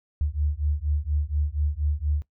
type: beating tone pair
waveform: sine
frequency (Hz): 72.1 / 76.3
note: D2 / D#2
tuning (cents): -31 / -33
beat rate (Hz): 4.2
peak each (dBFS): -26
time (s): 0.21-2.22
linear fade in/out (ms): 0
effects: noise-tail reverb RT60 0.1 s tail -19 dB re dry